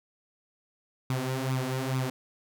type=tone with flanger; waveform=sawtooth; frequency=130.5 Hz; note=C3; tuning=4 cents flat; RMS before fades=-30 dBFS; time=1.1-2.1 s; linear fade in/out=2 ms; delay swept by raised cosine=0.81 to 5.61 ms; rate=2.3 Hz; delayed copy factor=+0.7; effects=none